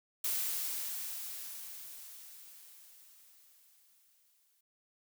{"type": "noise with exponential decay", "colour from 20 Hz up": "blue", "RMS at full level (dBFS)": -33, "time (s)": [0.24, 4.61], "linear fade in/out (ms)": 5, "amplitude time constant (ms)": 950, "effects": []}